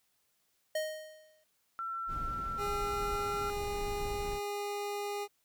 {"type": "tone with exponential decay", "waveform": "square", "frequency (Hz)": 622.3, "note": "D#5", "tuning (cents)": 0, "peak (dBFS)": -30, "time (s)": [0.75, 1.44], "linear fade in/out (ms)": 5, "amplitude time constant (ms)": 150}
{"type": "tone with pitch glide", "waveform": "sine", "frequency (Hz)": [1347, 1360.3], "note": ["E6", "F6"], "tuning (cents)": [37, -46], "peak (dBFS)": -35, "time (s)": [1.79, 3.5], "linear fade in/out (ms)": 0, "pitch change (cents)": 17, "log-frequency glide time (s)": [2.58, 3.37]}
{"type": "noise", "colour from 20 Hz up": "brown", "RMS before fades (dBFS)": -41, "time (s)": [2.07, 4.4], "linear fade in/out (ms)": 50}
{"type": "tone", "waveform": "25% pulse", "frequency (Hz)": 408.9, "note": "G#4", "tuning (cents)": -27, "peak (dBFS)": -31, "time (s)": [2.57, 5.28], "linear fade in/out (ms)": 50}
{"effects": ["white hiss -75 dBFS RMS until 5.44 s"]}